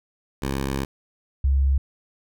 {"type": "tone pair in turn", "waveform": ["10% pulse", "sine"], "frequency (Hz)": [67.8, 68.09], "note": ["C#2", "C#2"], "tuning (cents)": [-38, -30], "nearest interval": "unison", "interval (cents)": 8, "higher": "second", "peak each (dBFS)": -16, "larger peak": "neither", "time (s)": [[0.42, 0.85], [1.44, 1.78]], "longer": "first", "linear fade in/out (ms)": 5, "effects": []}